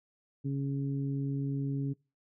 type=harmonic tone; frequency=138.59 Hz; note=C#3; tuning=in tune; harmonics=1 / 2 / 3; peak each=-31 / -35 / -46 dBFS; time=0.44-1.94 s; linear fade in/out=20 ms; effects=noise-tail reverb RT60 0.3 s tail -24 dB re dry